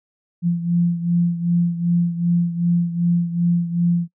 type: beating tone pair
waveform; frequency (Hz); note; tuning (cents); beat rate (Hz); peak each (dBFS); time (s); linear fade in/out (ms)
sine; 171.8 / 174.4; F3 / F3; -28 / -2; 2.6; -17 / -22; 0.42-4.08; 50
effects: noise-tail reverb RT60 0.1 s tail -22 dB re dry